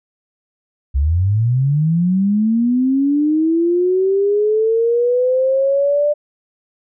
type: linear sweep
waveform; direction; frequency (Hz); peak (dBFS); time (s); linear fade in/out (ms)
sine; up; 64 to 595; -12; 0.94-6.14; 20
effects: none